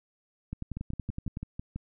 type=two click trains; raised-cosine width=5 ms; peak=-23 / -22 dBFS; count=7 / 10; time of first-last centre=0.77-1.76 / 0.53-1.371 s; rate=6.06 / 10.7 Hz; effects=none